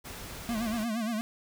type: noise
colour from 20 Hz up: pink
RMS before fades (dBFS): -42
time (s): 0.04-0.85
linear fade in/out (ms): 20
type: tone with vibrato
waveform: square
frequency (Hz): 224.6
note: A3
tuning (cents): +36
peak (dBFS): -30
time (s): 0.49-1.21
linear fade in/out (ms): 0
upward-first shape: sine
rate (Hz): 8.6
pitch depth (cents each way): 110
effects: none